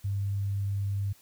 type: tone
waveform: sine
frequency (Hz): 99.5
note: G2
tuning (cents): +26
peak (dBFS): -27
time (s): 0.04-1.13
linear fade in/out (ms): 10
effects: white hiss -59 dBFS RMS until 1.21 s